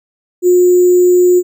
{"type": "tone with sample-and-hold", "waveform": "sine", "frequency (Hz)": 358.7, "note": "F4", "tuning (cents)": 46, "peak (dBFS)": -5, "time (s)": [0.42, 1.43], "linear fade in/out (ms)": 50, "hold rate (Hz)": 7350, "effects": []}